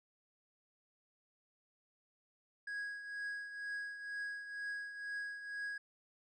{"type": "tone with tremolo", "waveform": "triangle", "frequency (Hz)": 1654, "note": "G#6", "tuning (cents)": -8, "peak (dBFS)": -36, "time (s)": [2.67, 5.78], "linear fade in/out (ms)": 5, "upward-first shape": "triangle", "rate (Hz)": 2.1, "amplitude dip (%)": 65, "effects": ["resampled to 24000 Hz"]}